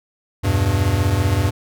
square chord, E minor, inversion none, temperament equal, 82.41 / 98 / 123.47 Hz, E2 / G2 / B2, 0 / 0 / 0 cents, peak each -22 / -18 / -24 dBFS, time 0.43-1.51 s, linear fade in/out 20 ms, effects none

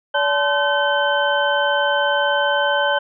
sine tone cluster, 574 / 869 / 1031 / 1530 / 3079 Hz, D5 / A5 / C6 / G6 / G7, -40 / -22 / -26 / -42 / -32 cents, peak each -20 / -22 / -27 / -20 / -25 dBFS, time 0.14-2.99 s, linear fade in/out 10 ms, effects none

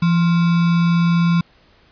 sine tone with sample-and-hold, 170.2 Hz, F3, 44 cents flat, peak -12 dBFS, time 0.02-1.41 s, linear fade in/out 5 ms, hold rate 1225 Hz, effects pink hiss -53 dBFS RMS until 1.91 s + resampled to 11025 Hz

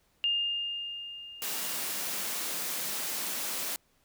sine tone with exponential decay, 2817 Hz, F7, 14 cents sharp, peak -24 dBFS, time 0.24-2.59 s, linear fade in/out 0 ms, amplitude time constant 510 ms
white high-pass noise, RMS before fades -34 dBFS, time 1.42-3.76 s, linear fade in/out 0 ms, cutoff 150 Hz, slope 48 dB/octave
effects pink hiss -69 dBFS RMS until 4.04 s

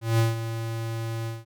square tone with ADSR envelope, 113.8 Hz, A#2, 41 cents flat, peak -18 dBFS, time 0.01-1.45 s, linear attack 180 ms, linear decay 160 ms, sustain -11 dB, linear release 180 ms, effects none

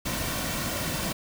pink noise with comb filter, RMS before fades -30 dBFS, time 0.05-1.13 s, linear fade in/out 10 ms, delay 2.4 ms, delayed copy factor -0.55, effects none

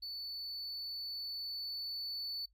triangle tone with level ramp, 4479 Hz, C#8, 17 cents sharp, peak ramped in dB -39 to -36 dBFS, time 0.02-2.46 s, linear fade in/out 10 ms, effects noise-tail reverb RT60 0.1 s tail -20 dB re dry + added 50 Hz sine -68 dBFS peak until 2.53 s

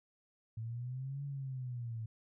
sine linear two-way sweep, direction up then down, 110 to 142.4 to 110 Hz, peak -38 dBFS, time 0.57-2.06 s, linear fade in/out 5 ms, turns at 1.24 s, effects none

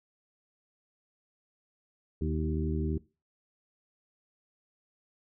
harmonic tone with a mistuned harmonic, 77.78 Hz, D#2, in tune, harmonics 1 / 2 / 3 / 4 / 5, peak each -31 / -34 / -36 / -37 / -38 dBFS, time 2.21-2.98 s, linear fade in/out 5 ms, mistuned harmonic 4, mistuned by +31 cents, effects noise-tail reverb RT60 0.3 s tail -20 dB re dry

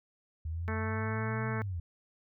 sine linear two-way sweep, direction up then down, 77.78 to 122.7 to 80.7 Hz, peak -33 dBFS, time 0.45-1.8 s, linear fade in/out 5 ms, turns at 1.5 s
harmonic tone, 220 Hz, A3, in tune, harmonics 1 / 2 / 3 / 4 / 5 / 6 / 7 / 8 / 9 / 10, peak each -38 / -40 / -46 / -44 / -44 / -44 / -43 / -44 / -50 / -47 dBFS, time 0.68-1.62 s, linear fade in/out 0 ms
effects none

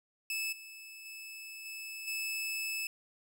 sawtooth tone with level steps, 2613 Hz, E7, 16 cents flat, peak -30 / -44 / -41 / -38 / -31 dBFS, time 0.3-2.87 s, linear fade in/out 2 ms, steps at 0.52 / 1.05 / 1.65 / 2.07 s, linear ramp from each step 10 ms, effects none

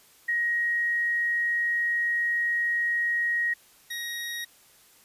sine / 25% pulse tone pair in turn, 1887 / 1887 Hz, A#6 / A#6, +21 / +21 cents, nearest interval unison, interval 0 cents, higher neither, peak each -23 / -28 dBFS, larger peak first, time 0.28-3.54 / 3.9-4.45 s, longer first, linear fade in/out 10 ms, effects white hiss -57 dBFS RMS until 5.04 s + resampled to 32000 Hz

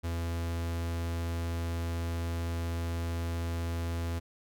45% pulse tone, 84.2 Hz, E2, 37 cents sharp, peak -31 dBFS, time 0.03-4.2 s, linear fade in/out 20 ms, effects none

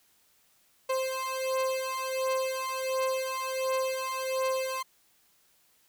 30% pulse beating tone pair, 523.3 / 524.7 Hz, C5 / C5, 0 / +5 cents, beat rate 1.4 Hz, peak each -29 dBFS, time 0.89-4.83 s, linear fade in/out 10 ms, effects white hiss -66 dBFS RMS until 5.88 s

